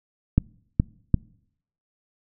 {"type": "clicks", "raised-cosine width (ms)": 5, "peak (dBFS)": -4, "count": 3, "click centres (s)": [0.38, 0.799, 1.143], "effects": ["noise-tail reverb RT60 0.7 s tail -26 dB re dry"]}